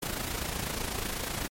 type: noise with amplitude modulation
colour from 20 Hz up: pink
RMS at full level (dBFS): -31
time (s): 0.02-1.48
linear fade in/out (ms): 10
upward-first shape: sine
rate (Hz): 28.1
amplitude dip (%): 60
effects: MP3 64 kbps